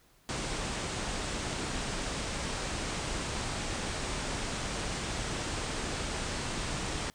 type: low-pass noise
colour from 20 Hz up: pink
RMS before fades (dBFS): -35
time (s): 0.29-7.1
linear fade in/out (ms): 0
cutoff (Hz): 9200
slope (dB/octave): 96
effects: pink hiss -64 dBFS RMS until 7.14 s